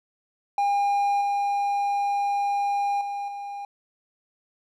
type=tone with level steps; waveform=triangle; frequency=807 Hz; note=G#5; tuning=50 cents flat; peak=-18 / -20 / -26 / -30 dBFS; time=0.58-3.65 s; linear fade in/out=2 ms; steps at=1.21 / 3.01 / 3.28 s; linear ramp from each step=2 ms; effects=none